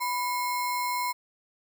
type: tone with sample-and-hold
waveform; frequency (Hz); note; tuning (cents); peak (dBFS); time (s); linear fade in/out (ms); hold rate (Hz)
sine; 987.8; B5; 0; -26; 0-1.13; 20; 3150
effects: none